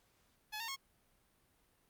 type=tone with pitch steps; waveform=10% pulse; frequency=852 / 914 / 1088 Hz; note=G#5 / A#5 / C#6; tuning=+44 / -34 / -33 cents; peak=-32 dBFS; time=0.52-0.763 s; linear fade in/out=20 ms; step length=81 ms; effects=pink hiss -73 dBFS RMS until 1.89 s + Opus 48 kbps